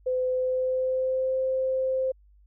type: tone with pitch glide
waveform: sine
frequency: 509 to 522.7 Hz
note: C5 to C5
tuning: -48 to -2 cents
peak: -23 dBFS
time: 0.06-2.12 s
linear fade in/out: 10 ms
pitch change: +46 cents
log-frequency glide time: 0.27-1.38 s
effects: added 50 Hz sine -54 dBFS peak until 2.46 s